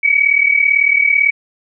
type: tone pair together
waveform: sine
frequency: 2243 / 2281 Hz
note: C#7 / C#7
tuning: +20 / +49 cents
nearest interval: unison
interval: 29 cents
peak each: -13 / -12 dBFS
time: 0.03-1.31 s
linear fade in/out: 10 ms
effects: none